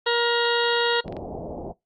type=harmonic tone; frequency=472.9 Hz; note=A#4; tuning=25 cents sharp; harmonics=1 / 2 / 3 / 4 / 6 / 7 / 8 / 9; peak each=-23 / -26 / -28 / -29 / -31 / -31 / -32 / -33 dBFS; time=0.06-1.01 s; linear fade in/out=10 ms
type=clicks; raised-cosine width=0.3 ms; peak=-27 dBFS; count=12; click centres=0.64 / 0.683 / 0.731 / 0.766 / 0.807 / 0.869 / 0.929 / 0.96 / 0.994 / 1.08 / 1.125 / 1.167 s
type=low-pass noise; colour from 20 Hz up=white; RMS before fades=-34 dBFS; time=1.04-1.73 s; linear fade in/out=20 ms; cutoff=760 Hz; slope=48 dB/octave
effects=noise-tail reverb RT60 0.2 s tail -23 dB re dry + Opus 32 kbps